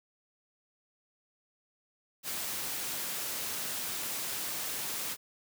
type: noise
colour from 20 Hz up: white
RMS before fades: -36 dBFS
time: 2.23-5.17 s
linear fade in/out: 50 ms
effects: high-pass 100 Hz 12 dB/octave